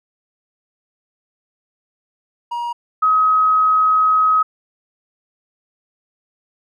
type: tone pair in turn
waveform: triangle / sine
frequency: 951 / 1269.4 Hz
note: A#5 / D#6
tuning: +34 / +34 cents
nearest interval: perfect fourth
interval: 500 cents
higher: second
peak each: -19 / -11 dBFS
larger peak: second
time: 2.51-2.73 / 3.02-4.43 s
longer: second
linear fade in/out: 10 ms
effects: none